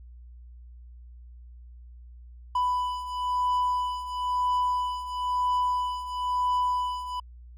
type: beating tone pair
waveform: triangle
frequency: 993 / 994 Hz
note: B5 / B5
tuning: +9 / +11 cents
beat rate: 1 Hz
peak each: -29 / -24 dBFS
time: 2.55-7.2 s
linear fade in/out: 5 ms
effects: added 60 Hz sine -44 dBFS peak until 7.57 s